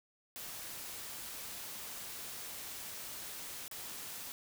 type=noise with dropouts; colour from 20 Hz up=white; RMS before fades=-45 dBFS; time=0.36-4.32 s; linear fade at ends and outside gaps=0 ms; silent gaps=3.68-3.713 s; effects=none